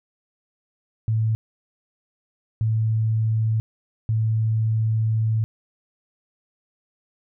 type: tone bursts at uneven times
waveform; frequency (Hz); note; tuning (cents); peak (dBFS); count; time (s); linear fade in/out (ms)
sine; 110.7; A2; +11; -18; 3; 1.08-1.35 / 2.61-3.6 / 4.09-5.44; 0
effects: none